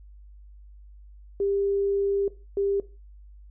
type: tone bursts at uneven times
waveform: sine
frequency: 398.2 Hz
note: G4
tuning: 27 cents sharp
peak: -22 dBFS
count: 2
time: 1.4-2.28 / 2.57-2.8 s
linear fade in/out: 2 ms
effects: noise-tail reverb RT60 0.3 s tail -17 dB re dry + added 50 Hz sine -45 dBFS peak until 3.5 s